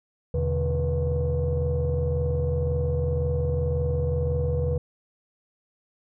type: tone cluster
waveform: sine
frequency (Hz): 80.6 / 124.3 / 146.2 / 487.9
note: E2 / B2 / D3 / B4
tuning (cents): -38 / +12 / -7 / -21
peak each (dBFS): -24 / -30 / -27 / -26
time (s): 0.34-4.78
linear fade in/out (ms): 5
effects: tanh soft clip ceiling -17 dBFS